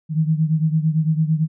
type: beating tone pair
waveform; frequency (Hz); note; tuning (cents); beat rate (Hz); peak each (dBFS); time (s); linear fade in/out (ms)
sine; 155.56 / 164.46; D#3 / E3; 0 / -4; 8.9; -17 / -21; 0.09-1.48; 50
effects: none